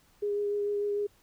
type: tone with vibrato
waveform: sine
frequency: 410 Hz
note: G#4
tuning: 22 cents flat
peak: -27 dBFS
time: 0.22-1.07 s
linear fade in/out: 10 ms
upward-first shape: sine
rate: 6.7 Hz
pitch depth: 12 cents each way
effects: pink hiss -64 dBFS RMS until 1.22 s